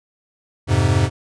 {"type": "chord", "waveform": "square", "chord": "F minor", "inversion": "none", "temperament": "equal", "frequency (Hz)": [87.31, 103.83, 130.81], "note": ["F2", "Ab2", "C3"], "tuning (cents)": [0, 0, 0], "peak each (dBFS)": [-20, -18, -20], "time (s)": [0.67, 1.1], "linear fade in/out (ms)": 50, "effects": ["resampled to 22050 Hz"]}